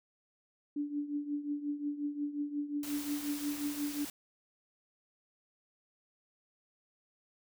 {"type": "tone with tremolo", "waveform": "sine", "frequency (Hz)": 291.2, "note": "D4", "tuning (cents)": -15, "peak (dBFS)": -30, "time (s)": [0.76, 4.05], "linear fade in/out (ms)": 5, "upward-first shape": "triangle", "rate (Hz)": 5.6, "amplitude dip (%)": 80}
{"type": "noise", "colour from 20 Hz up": "white", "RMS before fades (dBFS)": -44, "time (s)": [2.83, 4.1], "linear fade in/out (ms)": 2}
{"effects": []}